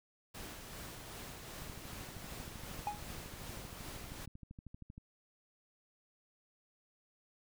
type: noise with tremolo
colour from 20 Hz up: pink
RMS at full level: -47 dBFS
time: 0.34-4.26 s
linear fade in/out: 10 ms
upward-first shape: sine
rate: 2.6 Hz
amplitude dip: 30%
type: click train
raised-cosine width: 5 ms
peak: -37 dBFS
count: 44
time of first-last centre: 1.62-4.979 s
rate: 12.8 Hz
type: tone with exponential decay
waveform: triangle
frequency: 830.6 Hz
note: G#5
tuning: in tune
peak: -29 dBFS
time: 2.87-3.04 s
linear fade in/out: 1 ms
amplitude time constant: 35 ms
effects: none